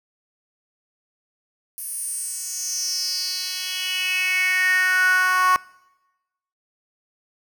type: tone with high-pass filter sweep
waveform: 10% pulse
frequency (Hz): 369.1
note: F#4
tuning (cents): -4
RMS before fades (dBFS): -22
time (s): 1.78-5.56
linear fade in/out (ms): 0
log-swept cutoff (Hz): 11000 to 1100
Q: 5.8
effects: noise-tail reverb RT60 1.0 s tail -23 dB re dry